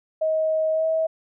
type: tone with pitch glide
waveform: sine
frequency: 632 to 642.7 Hz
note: D#5 to E5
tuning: +27 to -44 cents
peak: -19 dBFS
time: 0.21-1.07 s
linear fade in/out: 10 ms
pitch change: +29 cents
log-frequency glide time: 0.72-0.86 s
effects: none